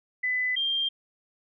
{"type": "tone pair in turn", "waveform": "sine", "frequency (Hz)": [2004, 3188], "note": ["B6", "G7"], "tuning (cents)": [25, 28], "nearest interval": "minor sixth", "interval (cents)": 803, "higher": "second", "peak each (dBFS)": -24, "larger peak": "neither", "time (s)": [[0.23, 0.56], [0.56, 0.89]], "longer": "neither", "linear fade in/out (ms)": 10, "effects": []}